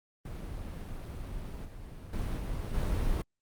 brown noise with level steps, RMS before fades -39 / -44 / -33 / -35 / -30 dBFS, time 0.25-3.22 s, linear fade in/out 5 ms, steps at 1.65 / 2.13 / 2.37 / 2.74 s, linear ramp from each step 5 ms, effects Opus 32 kbps

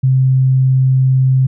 sine tone, 131.1 Hz, C3, 4 cents sharp, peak -8 dBFS, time 0.03-1.47 s, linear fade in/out 10 ms, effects none

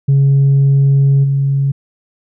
sine tone with level steps, 138.2 Hz, C#3, 5 cents flat, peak -5 / -10 dBFS, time 0.08-1.72 s, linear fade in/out 10 ms, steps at 1.23 s, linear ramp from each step 20 ms, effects tanh soft clip ceiling -5 dBFS

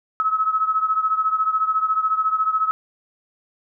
sine beating tone pair, 1285 / 1299 Hz, E6 / E6, -45 / -26 cents, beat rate 14 Hz, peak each -19 / -23 dBFS, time 0.2-2.71 s, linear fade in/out 0 ms, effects none

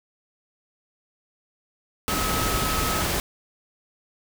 sine tone in noise, 1283 Hz, E6, 47 cents flat, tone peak -29 dBFS, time 2.08-3.02 s, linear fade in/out 0 ms, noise pink, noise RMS -25 dBFS, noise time 2.08-3.2 s, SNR -7 dB, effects none

